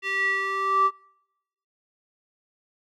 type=tone with band-pass filter sweep; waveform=square; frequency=389.1 Hz; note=G4; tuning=13 cents flat; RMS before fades=-24 dBFS; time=0.02-0.91 s; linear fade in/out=50 ms; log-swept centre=2400 to 1100 Hz; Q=5.8; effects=noise-tail reverb RT60 0.9 s tail -26 dB re dry